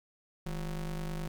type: ring-modulated tone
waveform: square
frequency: 92.7 Hz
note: F#2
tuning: 4 cents sharp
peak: -32 dBFS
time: 0.46-1.28 s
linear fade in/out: 5 ms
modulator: 67.9 Hz
effects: 11-bit